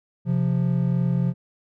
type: tone pair together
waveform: triangle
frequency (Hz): 131.89 / 175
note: C3 / F3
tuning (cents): +14 / +4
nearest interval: perfect fourth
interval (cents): 490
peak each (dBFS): -20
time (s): 0.25-1.34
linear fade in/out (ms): 50
effects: none